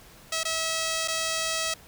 5% pulse tone with dropouts, 647 Hz, E5, 32 cents flat, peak -15 dBFS, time 0.32-1.74 s, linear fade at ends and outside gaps 5 ms, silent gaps 0.434-0.451 / 1.077-1.082 s, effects pink hiss -51 dBFS RMS until 1.87 s

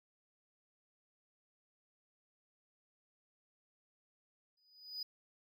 triangle tone with exponential growth, 4965 Hz, D#8, 5 cents flat, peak -36 dBFS, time 4.57-5.03 s, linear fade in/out 5 ms, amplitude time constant 99 ms, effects none

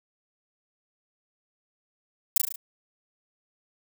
violet noise with echo, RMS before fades -17 dBFS, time 2.36-2.38 s, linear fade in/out 5 ms, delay 36 ms, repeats 5, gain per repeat -4 dB, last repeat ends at 2.56 s, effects none

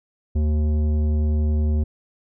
sine tone with tanh clipping, 75.9 Hz, D#2, 42 cents flat, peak -19 dBFS, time 0.35-1.84 s, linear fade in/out 10 ms, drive 12 dB, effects none

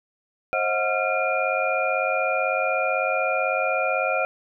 sine tone cluster, 533 / 631 / 727 / 1378 / 2412 Hz, C5 / D#5 / F#5 / F6 / D7, +32 / +24 / -31 / -24 / +46 cents, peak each -27 dBFS, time 0.53-4.25 s, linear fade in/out 0 ms, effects none

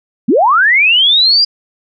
sine linear sweep, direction up, 182.7 to 4900 Hz, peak -6 dBFS, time 0.28-1.45 s, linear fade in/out 10 ms, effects none

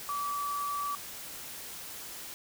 sine tone in noise, 1152 Hz, D6, 34 cents flat, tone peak -31 dBFS, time 0.09-0.95 s, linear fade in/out 0 ms, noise white, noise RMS -43 dBFS, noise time 0-2.34 s, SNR +9 dB, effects none

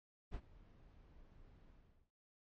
brown noise with ADSR envelope, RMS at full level -42 dBFS, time 0.31-2.11 s, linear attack 35 ms, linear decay 56 ms, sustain -20 dB, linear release 420 ms, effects low-pass 4000 Hz 12 dB/octave + MP3 48 kbps

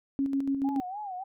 sine tone with tremolo, 274.4 Hz, C#4, 17 cents flat, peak -24 dBFS, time 0.19-0.8 s, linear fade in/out 0 ms, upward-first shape square, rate 7 Hz, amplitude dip 45%
sine tone with vibrato, 784 Hz, G5, in tune, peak -34 dBFS, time 0.64-1.24 s, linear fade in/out 10 ms, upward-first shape sine, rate 3.4 Hz, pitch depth 140 cents each way
effects none

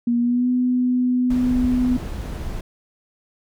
sine tone with pitch glide, 238 to 249.8 Hz, A#3 to B3, +36 to +20 cents, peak -16 dBFS, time 0.07-1.97 s, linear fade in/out 5 ms, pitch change +84 cents, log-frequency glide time 0.19-0.49 s
brown noise, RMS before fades -28 dBFS, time 1.3-2.61 s, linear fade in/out 5 ms
effects none

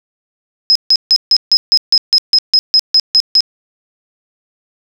sine tone bursts, 5110 Hz, D#8, 45 cents sharp, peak -5 dBFS, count 14, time 0.7-3.406 s, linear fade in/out 0 ms, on 54 ms, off 150 ms, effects 7-bit

